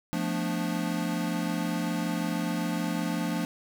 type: chord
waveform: square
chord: B half-diminished seventh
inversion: second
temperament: equal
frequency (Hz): 174.61 / 220 / 246.9 / 293.7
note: F3 / A3 / B3 / D4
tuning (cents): 0 / 0 / 0 / 0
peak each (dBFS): -32 / -34 / -37 / -34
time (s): 0.13-3.45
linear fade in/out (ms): 0
effects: none